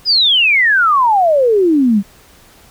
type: exponential sweep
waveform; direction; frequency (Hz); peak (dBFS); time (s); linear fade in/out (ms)
sine; down; 5120 to 189.5; -8; 0.05-2.03; 50
effects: pink hiss -45 dBFS RMS until 2.7 s